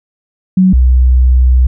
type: tone pair in turn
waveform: sine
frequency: 186.3 / 63.04 Hz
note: F#3 / B1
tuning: +12 / +36 cents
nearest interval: octave + perfect fifth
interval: 1876 cents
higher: first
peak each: -4 dBFS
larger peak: neither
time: 0.57-0.73 / 0.73-1.67 s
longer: second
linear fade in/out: 5 ms
effects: none